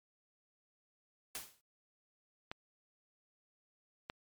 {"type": "noise with exponential decay", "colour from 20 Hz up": "white", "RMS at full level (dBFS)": -39, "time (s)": [1.35, 1.61], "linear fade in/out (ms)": 2, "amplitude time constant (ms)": 56}
{"type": "clicks", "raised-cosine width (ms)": 0.3, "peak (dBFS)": -25, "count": 2, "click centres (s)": [2.515, 4.099]}
{"effects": ["MP3 96 kbps"]}